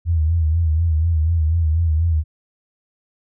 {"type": "tone with vibrato", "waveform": "sine", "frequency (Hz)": 81, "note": "E2", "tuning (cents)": -30, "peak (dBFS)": -14, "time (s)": [0.05, 2.24], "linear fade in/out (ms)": 50, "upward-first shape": "sine", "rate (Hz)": 4.1, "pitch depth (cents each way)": 85, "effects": []}